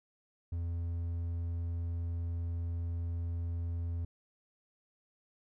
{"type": "tone", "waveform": "triangle", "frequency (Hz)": 84.9, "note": "F2", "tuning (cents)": -48, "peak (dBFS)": -31, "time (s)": [0.52, 4.05], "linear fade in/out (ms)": 5, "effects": []}